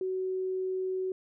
sine tone, 374.4 Hz, F#4, 20 cents sharp, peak -29 dBFS, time 0.01-1.12 s, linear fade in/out 2 ms, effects none

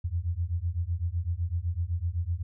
sine beating tone pair, 82.41 / 90.31 Hz, E2 / F#2, 0 / -41 cents, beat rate 7.9 Hz, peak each -30 dBFS, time 0.04-2.43 s, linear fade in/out 10 ms, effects none

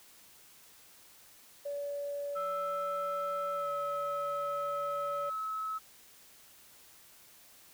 sine tone, 572 Hz, D5, 46 cents flat, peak -34 dBFS, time 1.65-5.3 s, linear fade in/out 10 ms
sine tone with pitch glide, 1318.5 to 1292.9 Hz, E6 to E6, 0 to -34 cents, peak -33 dBFS, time 2.35-5.79 s, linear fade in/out 20 ms, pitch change -34 cents, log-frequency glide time 3.53-3.71 s
effects tanh soft clip ceiling -27 dBFS + white hiss -58 dBFS RMS until 7.73 s

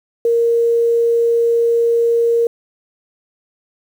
sine tone, 466.2 Hz, A#4, in tune, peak -11 dBFS, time 0.25-2.47 s, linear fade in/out 2 ms, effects 7-bit

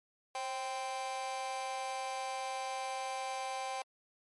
45% pulse tone with amplitude modulation, 784 Hz, G5, in tune, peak -32 dBFS, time 0.35-3.82 s, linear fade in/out 2 ms, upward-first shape sine, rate 250 Hz, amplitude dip 100%, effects MP3 48 kbps

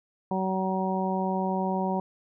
harmonic tone, 188.8 Hz, F#3, 35 cents sharp, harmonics 1 / 2 / 3 / 4 / 5, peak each -28 / -33 / -34 / -32 / -32 dBFS, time 0.31-2 s, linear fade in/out 2 ms, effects none

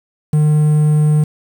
triangle tone with quantisation, 151.6 Hz, D#3, 45 cents flat, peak -7 dBFS, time 0.33-1.24 s, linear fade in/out 5 ms, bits 6, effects none

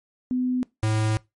sine / square tone pair in turn, 252.1 / 108.91 Hz, B3 / A2, +36 / -17 cents, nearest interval octave + minor third, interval 1453 cents, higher first, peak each -21 dBFS, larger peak neither, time 0.31-0.63 / 0.83-1.17 s, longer second, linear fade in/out 0 ms, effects noise-tail reverb RT60 0.2 s tail -21 dB re dry + MP3 48 kbps

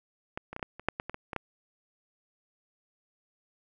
clicks, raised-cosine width 0.5 ms, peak -19 / -25 / -20 / -30 / -16 / -28 / -10 / -17 / -21 / -23 / -21 / -16 dBFS, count 12, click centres 0.375 / 0.53 / 0.564 / 0.595 / 0.628 / 0.796 / 0.886 / 0.999 / 1.096 / 1.144 / 1.332 / 1.363 s, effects none

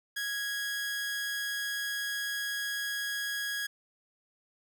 sawtooth tone with amplitude modulation, 1656 Hz, G#6, 5 cents flat, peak -27 dBFS, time 0.16-3.67 s, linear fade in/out 10 ms, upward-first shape sine, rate 254 Hz, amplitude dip 30%, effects none

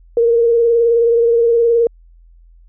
sine tone with vibrato, 466.2 Hz, A#4, in tune, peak -9 dBFS, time 0.17-1.87 s, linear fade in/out 2 ms, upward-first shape triangle, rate 19 Hz, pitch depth 38 cents each way, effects added 42 Hz sine -42 dBFS peak until 2.68 s

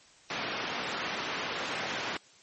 white band-pass noise, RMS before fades -35 dBFS, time 0.3-2.17 s, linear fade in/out 2 ms, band 160 to 2600 Hz, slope 12 dB/octave, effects white hiss -58 dBFS RMS until 2.42 s + MP3 32 kbps

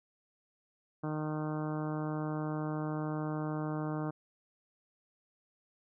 harmonic tone, 153.5 Hz, D#3, 23 cents flat, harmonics 1 / 2 / 3 / 4 / 5 / 6 / 7 / 8 / 9 / 10, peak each -36 / -37 / -44 / -44 / -46 / -49 / -48 / -49 / -52 / -55 dBFS, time 1.03-4.11 s, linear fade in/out 10 ms, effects none

